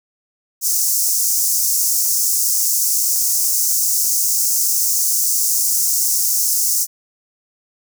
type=high-pass noise; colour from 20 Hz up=pink; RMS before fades=-17 dBFS; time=0.61-6.87 s; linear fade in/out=50 ms; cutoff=5500 Hz; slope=48 dB/octave; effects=none